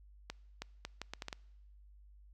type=accelerating click train; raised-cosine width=0.2 ms; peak=-23 dBFS; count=8; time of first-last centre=0.3-1.328 s; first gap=320 ms; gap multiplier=0.72; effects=noise-tail reverb RT60 1.0 s tail -25 dB re dry + added 50 Hz sine -56 dBFS peak until 2.33 s